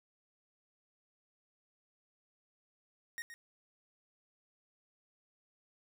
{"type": "tone with echo", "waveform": "45% pulse", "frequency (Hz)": 1864.7, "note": "A#6", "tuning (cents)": 0, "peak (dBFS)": -39, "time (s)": [3.18, 3.22], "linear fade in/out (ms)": 0, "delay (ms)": 120, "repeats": 1, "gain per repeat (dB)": -9, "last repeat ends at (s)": 3.34, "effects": []}